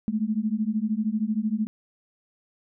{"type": "beating tone pair", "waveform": "sine", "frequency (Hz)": [209.4, 222.4], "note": ["G#3", "A3"], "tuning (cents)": [15, 19], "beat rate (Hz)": 13, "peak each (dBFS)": -26, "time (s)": [0.08, 1.67], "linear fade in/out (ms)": 0, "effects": []}